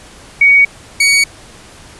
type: tone pair in turn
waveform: sine / sawtooth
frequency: 2245 / 2245 Hz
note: C#7 / C#7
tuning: +21 / +21 cents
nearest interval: unison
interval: 0 cents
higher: neither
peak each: -4 dBFS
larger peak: neither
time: 0.41-0.65 / 1-1.24 s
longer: neither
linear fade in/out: 5 ms
effects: pink hiss -38 dBFS RMS until 1.99 s + resampled to 24000 Hz